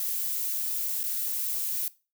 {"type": "noise with dropouts", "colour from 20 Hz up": "violet", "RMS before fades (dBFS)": -30, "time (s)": [0, 1.88], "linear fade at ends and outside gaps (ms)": 2, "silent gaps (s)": [1.033, 1.038], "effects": ["noise-tail reverb RT60 0.3 s tail -19 dB re dry"]}